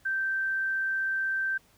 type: tone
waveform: sine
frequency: 1561 Hz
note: G6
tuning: 8 cents flat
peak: -26 dBFS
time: 0.05-1.58 s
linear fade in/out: 10 ms
effects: pink hiss -62 dBFS RMS until 1.77 s